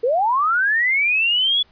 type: linear sweep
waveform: sine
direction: up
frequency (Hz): 442.5 to 3436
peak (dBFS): -15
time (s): 0.03-1.63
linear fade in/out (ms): 10
effects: pink hiss -56 dBFS RMS until 1.71 s + resampled to 11025 Hz